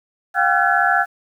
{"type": "tone cluster", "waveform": "sine", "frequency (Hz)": [712, 787, 1364, 1510, 1704], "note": ["F5", "G5", "F6", "F#6", "G#6"], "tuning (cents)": [33, 7, -41, 35, 44], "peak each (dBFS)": -20, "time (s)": [0.34, 1.06], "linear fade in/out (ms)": 50, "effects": ["8-bit"]}